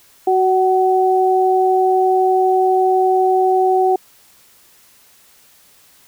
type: tone pair together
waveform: sine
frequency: 373.3 / 752 Hz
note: F#4 / F#5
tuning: +15 / +28 cents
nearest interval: octave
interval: 1213 cents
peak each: -14 dBFS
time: 0.27-3.96 s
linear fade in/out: 5 ms
effects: white hiss -50 dBFS RMS until 6.07 s